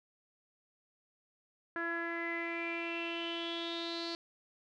sawtooth tone with low-pass filter sweep, 336.8 Hz, E4, 37 cents sharp, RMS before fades -38 dBFS, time 1.76-4.15 s, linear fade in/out 0 ms, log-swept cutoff 1600 to 4400 Hz, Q 8.8, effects none

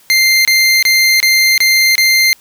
25% pulse tone bursts, 2093 Hz, C7, in tune, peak -4 dBFS, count 6, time 0.1-2.33 s, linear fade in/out 0 ms, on 350 ms, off 26 ms, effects white hiss -47 dBFS RMS until 2.4 s

